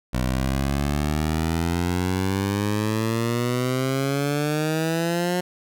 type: exponential sweep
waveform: 15% pulse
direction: up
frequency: 61.74 to 180.8 Hz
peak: -15 dBFS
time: 0.13-5.41 s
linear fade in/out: 10 ms
effects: none